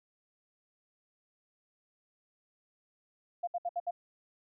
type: tone bursts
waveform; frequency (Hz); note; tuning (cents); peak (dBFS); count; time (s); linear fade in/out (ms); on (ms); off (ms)
sine; 698.5; F5; 0; -30; 5; 3.43-3.91; 10; 44; 65
effects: none